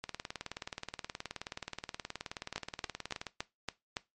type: two click trains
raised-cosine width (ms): 0.2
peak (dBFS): -21 / -17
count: 62 / 6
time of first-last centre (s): 0.04-3.268 / 2.56-3.968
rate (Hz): 18.9 / 3.55
effects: noise-tail reverb RT60 0.2 s tail -18 dB re dry + MP3 48 kbps